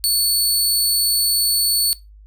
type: tone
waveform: 20% pulse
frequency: 4443 Hz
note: C#8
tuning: 3 cents sharp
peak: -9 dBFS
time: 0.04-1.93 s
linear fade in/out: 0 ms
effects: noise-tail reverb RT60 0.2 s tail -18 dB re dry + added 51 Hz sine -41 dBFS peak until 2.26 s